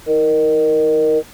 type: tone with frequency modulation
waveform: sine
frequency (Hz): 466.2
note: A#4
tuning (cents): 0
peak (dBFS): -11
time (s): 0.06-1.23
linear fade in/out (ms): 50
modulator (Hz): 148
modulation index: 0.56
effects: pink hiss -41 dBFS RMS until 1.33 s